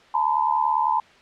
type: tone cluster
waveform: sine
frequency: 868 / 938 / 1016 Hz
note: A5 / A#5 / B5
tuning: -24 / +11 / +49 cents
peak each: -23 dBFS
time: 0.14-1 s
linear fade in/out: 5 ms
effects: white hiss -51 dBFS RMS until 1.21 s + low-pass 3000 Hz 12 dB/octave